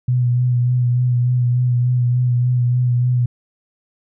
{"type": "tone with vibrato", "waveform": "sine", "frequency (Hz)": 123.47, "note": "B2", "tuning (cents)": 0, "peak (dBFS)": -13, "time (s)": [0.08, 3.26], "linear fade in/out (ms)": 5, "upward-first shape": "sine", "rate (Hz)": 3.4, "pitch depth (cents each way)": 26, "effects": []}